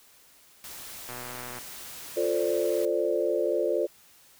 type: noise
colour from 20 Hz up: white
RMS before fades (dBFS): -42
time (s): 0.64-2.85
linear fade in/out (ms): 0
type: click train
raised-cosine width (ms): 0.5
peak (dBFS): -25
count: 62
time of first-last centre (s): 1.09-1.586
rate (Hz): 123
type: chord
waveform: sine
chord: D minor seventh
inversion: first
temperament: equal with one note detuned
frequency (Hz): 349.2 / 442.5 / 523.3 / 587.3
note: F4 / A4 / C5 / D5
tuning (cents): 0 / +10 / 0 / 0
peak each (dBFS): -29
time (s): 2.16-3.87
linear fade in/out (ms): 20
effects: white hiss -57 dBFS RMS until 4.39 s